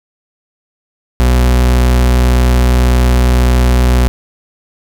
40% pulse tone with vibrato, 61.8 Hz, B1, 2 cents sharp, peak -6 dBFS, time 1.2-4.08 s, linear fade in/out 0 ms, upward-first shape sine, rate 20 Hz, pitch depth 20 cents each way, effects none

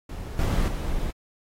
brown noise with level steps, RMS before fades -33 / -22 / -28 dBFS, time 0.09-1.11 s, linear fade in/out 5 ms, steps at 0.39 / 0.68 s, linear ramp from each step 2 ms, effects AAC 48 kbps

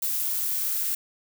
violet noise with high-pass filter sweep, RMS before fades -27 dBFS, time 0.02-0.95 s, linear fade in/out 5 ms, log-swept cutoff 790 to 1500 Hz, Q 2, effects none

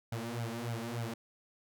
sawtooth tone with flanger, 116.7 Hz, A#2, 2 cents sharp, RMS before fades -38 dBFS, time 0.12-1.14 s, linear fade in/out 5 ms, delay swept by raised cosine 1.3 to 5.3 ms, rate 3.4 Hz, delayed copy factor +0.9, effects none

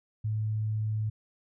sine tone, 108.1 Hz, A2, 30 cents flat, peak -27 dBFS, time 0.24-1.1 s, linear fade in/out 10 ms, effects none

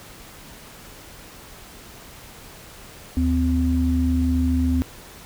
sine tone pair together, 76.2 / 256.3 Hz, D#2 / C4, -36 / -36 cents, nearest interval octave + major sixth, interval 2100 cents, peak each -20 / -20 dBFS, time 3.17-4.82 s, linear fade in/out 0 ms, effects pink hiss -43 dBFS RMS until 5.25 s

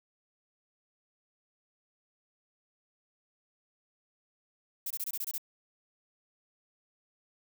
violet noise bursts, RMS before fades -35 dBFS, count 8, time 4.86-5.381 s, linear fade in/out 5 ms, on 45 ms, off 23 ms, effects none

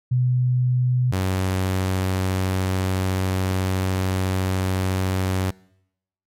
sine / sawtooth tone pair in turn, 125.3 / 93.87 Hz, B2 / F#2, +25 / +25 cents, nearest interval perfect fourth, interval 500 cents, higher first, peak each -16 dBFS, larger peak neither, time 0.11-1.12 / 1.12-5.51 s, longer second, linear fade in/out 10 ms, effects noise-tail reverb RT60 0.8 s tail -24 dB re dry + MP3 64 kbps

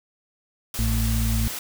white noise, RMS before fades -32 dBFS, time 0.74-1.59 s, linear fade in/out 2 ms
harmonic tone, 56 Hz, A1, 31 cents sharp, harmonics 1 / 2 / 4, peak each -22 / -25 / -28 dBFS, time 0.79-1.48 s, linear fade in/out 0 ms
effects none

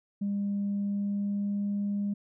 sine tone with pitch glide, 201.4 to 202.8 Hz, G3 to G#3, +47 to -41 cents, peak -26 dBFS, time 0.21-2.14 s, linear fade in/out 10 ms, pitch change +12 cents, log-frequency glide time 0.68-1.66 s, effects tanh soft clip ceiling -24 dBFS

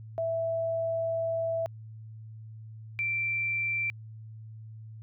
sine tone pair in turn, 659.3 / 2349 Hz, E5 / D7, 0 / 0 cents, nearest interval octave + minor seventh, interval 2200 cents, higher second, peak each -27 dBFS, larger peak neither, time 0.18-1.66 / 2.99-3.9 s, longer first, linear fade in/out 0 ms, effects added 110 Hz sine -42 dBFS peak until 5.02 s

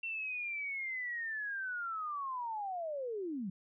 sine linear sweep, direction down, 2717 to 174.61 Hz, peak -36 dBFS, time 0.03-3.5 s, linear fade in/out 5 ms, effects none

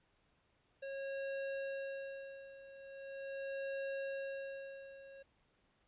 square tone with tremolo, 546 Hz, C#5, 26 cents flat, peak -39 dBFS, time 0.82-5.23 s, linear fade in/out 10 ms, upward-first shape sine, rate 0.41 Hz, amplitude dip 80%, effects pink hiss -75 dBFS RMS until 5.87 s + resampled to 8000 Hz

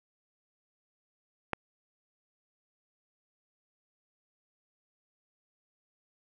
click, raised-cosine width 0.5 ms, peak -14 dBFS, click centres 1.533 s, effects none

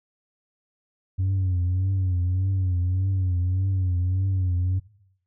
sine tone with vibrato, 92.5 Hz, F#2, in tune, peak -18 dBFS, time 1.18-4.8 s, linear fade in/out 20 ms, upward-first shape triangle, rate 1.7 Hz, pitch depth 88 cents each way, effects noise-tail reverb RT60 0.7 s tail -19 dB re dry + tanh soft clip ceiling -19 dBFS

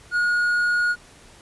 triangle tone with hard clipping, 1443 Hz, F#6, 44 cents flat, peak -19 dBFS, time 0.11-0.96 s, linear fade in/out 50 ms, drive 6 dB, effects pink hiss -49 dBFS RMS until 1.41 s + resampled to 24000 Hz

